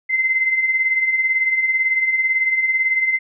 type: beating tone pair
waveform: sine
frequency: 2052 / 2070 Hz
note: C7 / C7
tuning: -34 / -19 cents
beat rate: 18 Hz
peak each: -24 / -16 dBFS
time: 0.09-3.19 s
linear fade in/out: 20 ms
effects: none